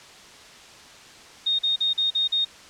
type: tone bursts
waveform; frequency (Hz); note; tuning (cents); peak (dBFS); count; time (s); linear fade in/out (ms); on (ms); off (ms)
sine; 3700; A#7; -14; -19; 6; 1.46-2.45; 10; 130; 42
effects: white hiss -46 dBFS RMS until 2.69 s + low-pass 6000 Hz 12 dB/octave